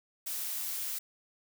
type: noise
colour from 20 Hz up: blue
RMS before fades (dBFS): -36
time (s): 0.26-0.99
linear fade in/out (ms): 10
effects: none